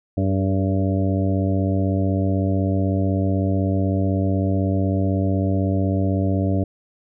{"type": "harmonic tone with a mistuned harmonic", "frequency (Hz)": 96, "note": "G2", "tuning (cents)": -36, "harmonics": [1, 2, 3, 4, 5, 6, 7], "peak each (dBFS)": [-20, -24, -24, -32, -34, -30, -32], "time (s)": [0.17, 6.64], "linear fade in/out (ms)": 5, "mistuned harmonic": 4, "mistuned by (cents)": 45, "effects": []}